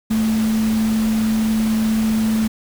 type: tone in noise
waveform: sine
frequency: 220 Hz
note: A3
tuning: in tune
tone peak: -15 dBFS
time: 0.1-2.48 s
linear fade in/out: 10 ms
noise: pink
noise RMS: -30 dBFS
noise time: 0.1-2.48 s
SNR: +12 dB
effects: none